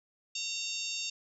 harmonic tone, 917 Hz, A#5, 29 cents flat, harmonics 3 / 4 / 5 / 6 / 7 / 8, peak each -39 / -40 / -41 / -42 / -42 / -43 dBFS, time 0.35-1.1 s, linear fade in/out 5 ms, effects none

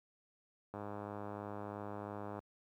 click train, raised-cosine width 1 ms, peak -30 dBFS, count 171, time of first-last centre 0.74-2.39 s, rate 103 Hz, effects high-pass 60 Hz 12 dB/octave + 12-bit

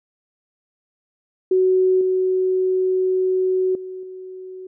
sine tone with level steps, 372.7 Hz, F#4, 13 cents sharp, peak -13 / -16 / -29 / -32 dBFS, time 1.51-4.67 s, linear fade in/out 5 ms, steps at 2.01 / 3.75 / 4.03 s, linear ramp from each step 2 ms, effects none

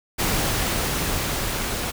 pink noise with level ramp, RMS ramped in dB -22 to -27 dBFS, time 0.18-1.92 s, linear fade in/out 20 ms, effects none

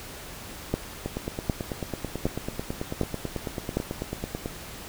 two click trains, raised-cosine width 2 ms, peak -16 / -10 dBFS, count 32 / 5, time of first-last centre 1.06-4.459 / 0.74-3.77 s, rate 9.12 / 1.32 Hz, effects pink hiss -41 dBFS RMS until 4.88 s

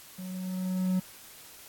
triangle tone with level ramp, 185 Hz, F#3, in tune, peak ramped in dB -35 to -21 dBFS, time 0.18-1 s, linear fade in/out 10 ms, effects white hiss -50 dBFS RMS until 1.68 s + AAC 64 kbps

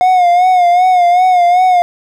triangle tone with vibrato, 720 Hz, F#5, 47 cents flat, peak -4 dBFS, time 0.01-1.82 s, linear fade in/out 0 ms, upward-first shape sine, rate 2.6 Hz, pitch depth 58 cents each way, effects none

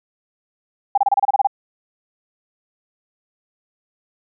sine tone bursts, 801 Hz, G5, 37 cents sharp, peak -11 dBFS, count 10, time 0.95-1.472 s, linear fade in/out 5 ms, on 27 ms, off 28 ms, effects none

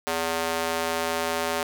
square tone with high-pass filter, 82.5 Hz, E2, 2 cents sharp, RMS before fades -27 dBFS, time 0.07-1.63 s, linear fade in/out 0 ms, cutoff 530 Hz, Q 0.95, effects none

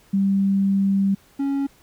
sine / triangle tone pair in turn, 196 / 277.2 Hz, G3 / C#4, 0 / 0 cents, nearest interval tritone, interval 600 cents, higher second, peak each -16 / -18 dBFS, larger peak first, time 0.13-1.15 / 1.39-1.67 s, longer first, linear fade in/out 10 ms, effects pink hiss -55 dBFS RMS until 1.82 s

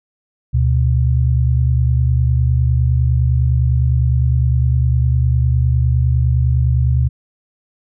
sine tone pair together, 73.63 / 123.47 Hz, D2 / B2, +5 / 0 cents, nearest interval major sixth, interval 895 cents, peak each -14 dBFS, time 0.53-7.09 s, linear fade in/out 20 ms, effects none

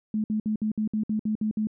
sine tone bursts, 215.1 Hz, A3, 39 cents flat, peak -23 dBFS, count 10, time 0.14-1.671 s, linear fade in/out 2 ms, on 100 ms, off 59 ms, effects none

